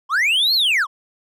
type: linear two-way sweep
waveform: triangle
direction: up then down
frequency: 991 to 4419 to 991 Hz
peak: -13 dBFS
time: 0.09-0.87 s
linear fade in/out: 50 ms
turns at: 0.54 s
effects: none